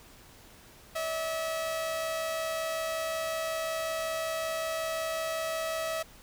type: tone pair together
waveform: sawtooth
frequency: 581.6 / 647 Hz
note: D5 / E5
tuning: -17 / -32 cents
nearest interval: major second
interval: 185 cents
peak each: -38 / -27 dBFS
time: 0.95-6.03 s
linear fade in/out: 10 ms
effects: pink hiss -54 dBFS RMS until 6.22 s